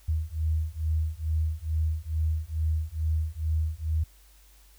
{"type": "beating tone pair", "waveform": "sine", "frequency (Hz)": [77.78, 80.08], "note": ["D#2", "E2"], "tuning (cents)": [0, -50], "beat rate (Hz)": 2.3, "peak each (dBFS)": -28, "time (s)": [0.08, 4.04], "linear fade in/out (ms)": 10, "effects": ["added 50 Hz sine -54 dBFS peak until 4.78 s", "white hiss -60 dBFS RMS until 4.78 s"]}